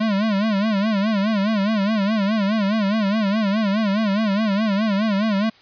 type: tone with vibrato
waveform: square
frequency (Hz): 208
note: G#3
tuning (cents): +3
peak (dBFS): -18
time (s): 0-5.5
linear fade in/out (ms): 10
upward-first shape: sine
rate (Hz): 4.8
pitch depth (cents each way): 130
effects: white hiss -51 dBFS RMS until 5.61 s + resampled to 11025 Hz